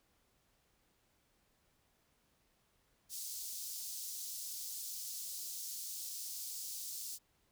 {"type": "high-pass noise", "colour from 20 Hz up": "pink", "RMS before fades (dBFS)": -44, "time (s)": [3.09, 7.19], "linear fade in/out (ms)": 50, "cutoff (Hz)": 4900, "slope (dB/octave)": 24, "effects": ["pink hiss -75 dBFS RMS until 7.51 s"]}